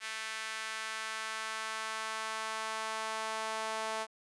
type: tone with high-pass filter sweep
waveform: sawtooth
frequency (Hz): 220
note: A3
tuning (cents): 0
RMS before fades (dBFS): -38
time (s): 0-4.07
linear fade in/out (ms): 50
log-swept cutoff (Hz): 1800 to 760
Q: 1.5
effects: resampled to 24000 Hz